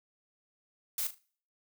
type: noise with echo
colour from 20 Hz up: blue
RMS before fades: -33 dBFS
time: 0.98-1.07 s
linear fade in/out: 2 ms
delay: 38 ms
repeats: 3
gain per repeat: -11 dB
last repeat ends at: 1.184 s
effects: noise-tail reverb RT60 0.5 s tail -24 dB re dry